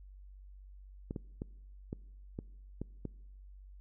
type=clicks; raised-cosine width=3 ms; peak=-25 dBFS; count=7; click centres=1.109 / 1.162 / 1.419 / 1.929 / 2.389 / 2.816 / 3.053 s; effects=noise-tail reverb RT60 1.0 s tail -24 dB re dry + added 48 Hz sine -50 dBFS peak until 3.8 s